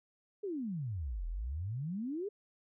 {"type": "exponential two-way sweep", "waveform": "sine", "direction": "down then up", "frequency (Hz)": [430, 38.89, 430], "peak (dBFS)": -35, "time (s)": [0.43, 2.29], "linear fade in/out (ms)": 10, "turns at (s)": 1.27, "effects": []}